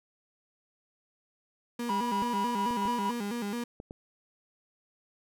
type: tone with vibrato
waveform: 35% pulse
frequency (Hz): 220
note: A3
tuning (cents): 0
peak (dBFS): -30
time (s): 1.79-3.64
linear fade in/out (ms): 5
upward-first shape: square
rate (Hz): 4.6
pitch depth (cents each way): 140
type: tone with tremolo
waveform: triangle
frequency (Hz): 974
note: B5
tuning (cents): -24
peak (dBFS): -26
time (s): 1.89-3.11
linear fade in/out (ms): 2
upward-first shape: square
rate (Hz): 4.3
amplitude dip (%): 30
type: clicks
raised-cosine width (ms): 2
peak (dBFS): -28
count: 5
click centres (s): 2.222 / 2.708 / 2.855 / 3.801 / 3.909
effects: none